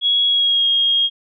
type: tone with pitch glide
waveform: sine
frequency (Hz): 3334 to 3256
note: G#7 to G#7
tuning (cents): +6 to -35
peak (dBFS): -13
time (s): 0.01-1.1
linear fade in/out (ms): 50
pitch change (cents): -41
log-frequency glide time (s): 0.26-0.67
effects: none